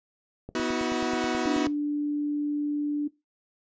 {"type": "click train", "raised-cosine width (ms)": 2, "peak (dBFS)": -25, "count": 12, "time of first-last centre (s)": [0.49, 1.672], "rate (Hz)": 9.31}
{"type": "chord", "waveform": "sawtooth", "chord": "B suspended fourth", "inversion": "none", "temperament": "equal with one note detuned", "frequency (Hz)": [246.9, 321.5, 370], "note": ["B3", "E4", "F#4"], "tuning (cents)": [0, -43, 0], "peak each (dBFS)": -26, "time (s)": [0.55, 1.67], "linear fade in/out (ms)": 2}
{"type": "tone", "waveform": "sine", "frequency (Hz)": 293.6, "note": "D4", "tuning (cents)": 0, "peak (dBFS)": -24, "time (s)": [1.46, 3.08], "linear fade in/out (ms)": 10}
{"effects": ["noise-tail reverb RT60 0.2 s tail -18 dB re dry", "resampled to 16000 Hz"]}